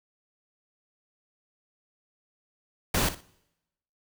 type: noise with echo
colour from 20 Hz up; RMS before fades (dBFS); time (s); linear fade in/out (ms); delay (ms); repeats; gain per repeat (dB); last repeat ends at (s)
pink; -25; 2.94-3.09; 5; 59; 2; -13; 3.208
effects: noise-tail reverb RT60 0.9 s tail -24 dB re dry